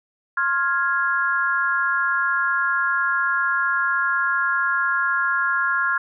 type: chord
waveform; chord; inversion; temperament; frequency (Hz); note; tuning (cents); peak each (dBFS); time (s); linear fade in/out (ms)
sine; F minor; second; equal with one note detuned; 1066.6 / 1396.9 / 1661.2; C6 / F6 / Ab6; +33 / 0 / 0; -25 / -21 / -23; 0.37-5.98; 5
effects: none